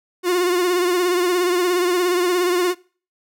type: tone with vibrato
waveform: 45% pulse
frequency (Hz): 357.5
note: F4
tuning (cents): +41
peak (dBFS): -16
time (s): 0.23-2.75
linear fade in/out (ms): 50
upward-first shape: triangle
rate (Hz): 17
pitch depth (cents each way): 63
effects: noise-tail reverb RT60 0.4 s tail -23 dB re dry